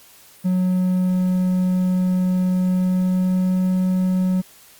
triangle tone with pitch glide, 183.4 to 184.89 Hz, F#3 to F#3, -15 to -1 cents, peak -14 dBFS, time 0.44-4.42 s, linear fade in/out 20 ms, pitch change +14 cents, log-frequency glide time 2.64-3.66 s, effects white hiss -48 dBFS RMS until 4.79 s + Opus 48 kbps

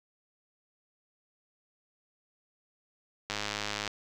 click train, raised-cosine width 0.2 ms, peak -15 dBFS, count 61, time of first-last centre 3.3-3.877 s, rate 104 Hz, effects none

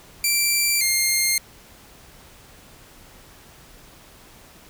10% pulse tone pair in turn, 2349 / 2119 Hz, D7 / C7, 0 / +21 cents, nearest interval major second, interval 179 cents, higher first, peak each -9 dBFS, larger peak neither, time 0.24-0.81 / 0.81-1.38 s, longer neither, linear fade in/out 2 ms, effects pink hiss -48 dBFS RMS until 4.69 s

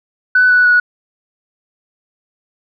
sine tone with pitch steps, 1498 / 1480.8 / 1463.8 Hz, F#6 / F#6 / F#6, +21 / +1 / -19 cents, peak -6 dBFS, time 0.35-0.8 s, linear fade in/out 5 ms, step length 150 ms, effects tanh soft clip ceiling -2 dBFS

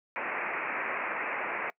white low-pass noise, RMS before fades -33 dBFS, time 0.16-1.7 s, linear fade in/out 0 ms, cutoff 2500 Hz, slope 96 dB/octave, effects noise-tail reverb RT60 0.1 s tail -22 dB re dry + high-pass 400 Hz 12 dB/octave

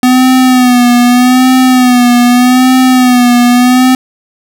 square tone with vibrato, 250 Hz, B3, 21 cents sharp, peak -4 dBFS, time 0.03-3.95 s, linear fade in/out 2 ms, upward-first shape sine, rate 0.82 Hz, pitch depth 54 cents each way, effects none

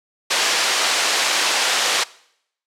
white band-pass noise, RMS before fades -19 dBFS, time 0.3-2.04 s, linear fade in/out 10 ms, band 500 to 5300 Hz, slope 12 dB/octave, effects noise-tail reverb RT60 0.7 s tail -21 dB re dry + low-pass 11000 Hz 12 dB/octave

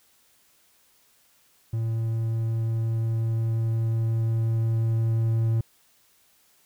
triangle tone with level ramp, 113.2 Hz, A2, 50 cents sharp, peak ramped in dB -22 to -18 dBFS, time 1.73-5.61 s, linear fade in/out 5 ms, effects white hiss -62 dBFS RMS until 6.65 s

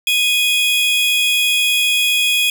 45% pulse tone pair together, 2489 / 3337 Hz, D#7 / G#7, 0 / +8 cents, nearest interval perfect fourth, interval 508 cents, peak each -16 dBFS, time 0.07-2.5 s, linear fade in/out 2 ms, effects none

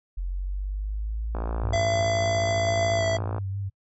sine linear sweep, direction up, 43.97 to 60.1 Hz, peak -26 dBFS, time 0.17-1.77 s, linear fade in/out 10 ms
click train, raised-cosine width 1 ms, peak -18 dBFS, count 115, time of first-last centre 1.35-3.382 s, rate 56.1 Hz
sine tone with vibrato, 98 Hz, G2, in tune, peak -27 dBFS, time 1.62-3.7 s, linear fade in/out 20 ms, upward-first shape sine, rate 4.7 Hz, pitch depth 32 cents each way
square tone with pitch glide, 674 to 660.9 Hz, E5 to E5, +38 to +4 cents, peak -23 dBFS, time 1.73-3.17 s, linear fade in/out 5 ms, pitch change -34 cents, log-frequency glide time 2.96-3.03 s
effects noise-tail reverb RT60 0.1 s tail -26 dB re dry + MP3 32 kbps

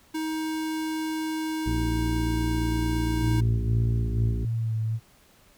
square tone, 315.6 Hz, D#4, 25 cents sharp, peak -28 dBFS, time 0.14-3.41 s, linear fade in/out 10 ms
harmonic tone, 57.4 Hz, A#1, 26 cents flat, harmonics 1 / 2 / 3 / 4 / 5 / 6 / 7, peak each -27 / -29 / -39 / -37 / -43 / -42 / -43 dBFS, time 1.66-4.45 s, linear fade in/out 5 ms
sine tone with vibrato, 112.4 Hz, A2, 37 cents sharp, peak -24 dBFS, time 3.19-5 s, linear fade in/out 50 ms, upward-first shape sine, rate 1.7 Hz, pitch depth 29 cents each way
effects pink hiss -58 dBFS RMS until 5.57 s

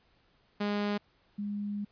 sawtooth / sine tone pair in turn, 205.7 / 205 Hz, G#3 / G#3, -16 / -22 cents, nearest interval unison, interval 6 cents, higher first, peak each -25 / -32 dBFS, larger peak first, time 0.6-0.98 / 1.38-1.85 s, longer second, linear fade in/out 10 ms, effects pink hiss -68 dBFS RMS until 1.91 s + resampled to 11025 Hz

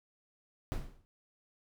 brown noise with exponential decay, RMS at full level -30 dBFS, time 0.72-1.05 s, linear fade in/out 0 ms, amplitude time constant 71 ms, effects none

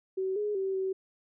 sine tone with pitch steps, 379.4 / 417.1 / 384.8 / 380.6 Hz, F#4 / G#4 / G4 / F#4, +43 / +7 / -32 / +49 cents, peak -28 dBFS, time 0.17-0.93 s, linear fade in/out 10 ms, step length 190 ms, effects none

